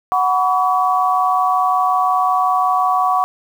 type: chord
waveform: sine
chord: F# suspended fourth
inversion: none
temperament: equal with one note detuned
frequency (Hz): 740 / 987.8 / 1133.3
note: F#5 / B5 / C#6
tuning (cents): 0 / 0 / +38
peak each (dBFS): -16 / -22 / -16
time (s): 0.12-3.24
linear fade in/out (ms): 0
effects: 7-bit